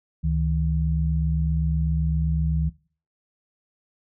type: tone pair together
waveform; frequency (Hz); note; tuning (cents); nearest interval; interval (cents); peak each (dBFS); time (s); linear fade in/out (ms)
sine; 70.7 / 158.53; C#2 / D#3; +35 / +33; octave + major second; 1398; -23; 0.23-2.7; 20
effects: noise-tail reverb RT60 0.4 s tail -19 dB re dry